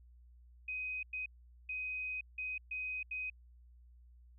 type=tone bursts at uneven times; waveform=sine; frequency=2512 Hz; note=D#7; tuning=16 cents sharp; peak=-37 dBFS; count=6; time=0.68-1.03 / 1.13-1.26 / 1.69-2.21 / 2.38-2.58 / 2.71-3.03 / 3.11-3.3 s; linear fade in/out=5 ms; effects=added 60 Hz sine -57 dBFS peak until 4.38 s